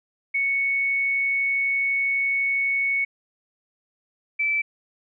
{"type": "tone pair in turn", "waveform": "sine", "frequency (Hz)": [2217, 2319], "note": ["C#7", "D7"], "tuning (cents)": [0, -22], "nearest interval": "minor second", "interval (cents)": 78, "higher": "second", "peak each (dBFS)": -20, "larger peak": "neither", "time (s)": [[0.34, 3.05], [4.39, 4.62]], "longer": "first", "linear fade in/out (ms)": 10, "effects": []}